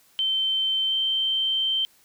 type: tone pair in turn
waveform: sine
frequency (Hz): 3100 / 3120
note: G7 / G7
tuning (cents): -20 / -9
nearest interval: unison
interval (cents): 11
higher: second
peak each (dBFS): -21 / -21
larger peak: neither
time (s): 0.19-0.91 / 0.91-1.85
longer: second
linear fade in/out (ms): 0
effects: white hiss -59 dBFS RMS until 2.04 s